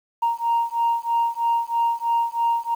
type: beating tone pair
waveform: sine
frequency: 930 / 933.1 Hz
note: A#5 / A#5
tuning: -4 / +1 cents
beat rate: 3.1 Hz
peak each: -21 / -21 dBFS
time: 0.22-2.75 s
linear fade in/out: 10 ms
effects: tanh soft clip ceiling -14 dBFS + 8-bit